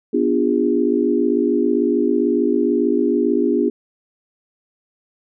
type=chord; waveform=sine; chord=B diminished seventh; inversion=none; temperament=equal with one note detuned; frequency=246.9 / 293.7 / 349.2 / 407.2 Hz; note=B3 / D4 / F4 / Ab4; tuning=0 / 0 / 0 / -34 cents; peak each=-20 dBFS; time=0.13-3.7 s; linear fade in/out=10 ms; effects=none